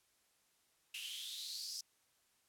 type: noise with high-pass filter sweep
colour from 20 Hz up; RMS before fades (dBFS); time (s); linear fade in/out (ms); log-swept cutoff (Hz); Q
white; -45; 0.94-1.81; 5; 2700 to 5300; 8.3
effects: white hiss -75 dBFS RMS until 2.48 s + low-pass 12000 Hz 12 dB/octave